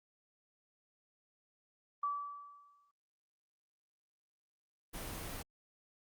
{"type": "tone with exponential decay", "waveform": "sine", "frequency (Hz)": 1153, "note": "D6", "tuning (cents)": -32, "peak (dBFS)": -31, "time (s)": [2.03, 2.91], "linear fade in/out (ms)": 5, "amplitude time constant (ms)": 190}
{"type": "noise", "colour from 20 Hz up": "pink", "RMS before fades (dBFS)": -43, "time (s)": [4.93, 5.43], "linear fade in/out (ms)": 20}
{"effects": ["Opus 24 kbps"]}